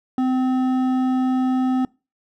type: tone with hard clipping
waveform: sine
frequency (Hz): 257.4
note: C4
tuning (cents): -28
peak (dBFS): -19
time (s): 0.18-1.85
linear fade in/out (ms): 2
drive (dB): 9
effects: noise-tail reverb RT60 0.3 s tail -24 dB re dry